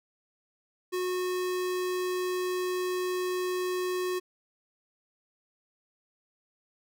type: tone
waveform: square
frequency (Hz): 364.7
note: F#4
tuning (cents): -25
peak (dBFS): -29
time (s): 0.92-4.2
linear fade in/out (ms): 20
effects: none